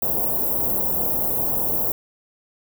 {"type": "band-stop noise", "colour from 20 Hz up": "white", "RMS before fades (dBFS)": -22, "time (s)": [0.02, 1.92], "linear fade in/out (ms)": 2, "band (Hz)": [800, 14000], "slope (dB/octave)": 24, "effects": []}